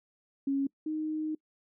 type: tone pair in turn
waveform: sine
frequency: 275.3 / 310.3 Hz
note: C#4 / D#4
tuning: -12 / -5 cents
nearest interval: major second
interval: 207 cents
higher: second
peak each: -26 / -30 dBFS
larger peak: first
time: 0.47-0.67 / 0.86-1.35 s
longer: second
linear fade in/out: 5 ms
effects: noise-tail reverb RT60 0.1 s tail -24 dB re dry